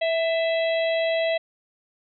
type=harmonic tone with a mistuned harmonic; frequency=656 Hz; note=E5; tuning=9 cents flat; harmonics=1 / 3 / 4 / 5 / 6; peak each=-21 / -31 / -33 / -35 / -37 dBFS; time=0.01-1.38 s; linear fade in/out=10 ms; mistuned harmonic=3; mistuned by=+26 cents; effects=none